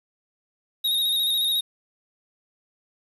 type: tone with vibrato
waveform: square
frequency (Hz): 3747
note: A#7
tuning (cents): +8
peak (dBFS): -21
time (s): 0.84-1.61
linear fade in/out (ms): 10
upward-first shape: square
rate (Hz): 14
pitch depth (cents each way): 28
effects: 8-bit